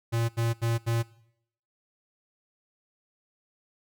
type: tone bursts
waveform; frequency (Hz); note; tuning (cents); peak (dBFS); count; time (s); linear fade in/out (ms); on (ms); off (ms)
square; 115.8; A#2; -11; -25; 4; 0.12-1.031; 20; 170; 77
effects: noise-tail reverb RT60 0.7 s tail -20 dB re dry